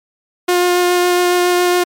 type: tone with vibrato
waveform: sawtooth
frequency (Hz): 356.1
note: F4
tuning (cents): +34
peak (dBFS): -7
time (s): 0.48-1.84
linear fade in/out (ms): 10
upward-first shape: sine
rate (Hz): 7.2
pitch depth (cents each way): 9
effects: MP3 96 kbps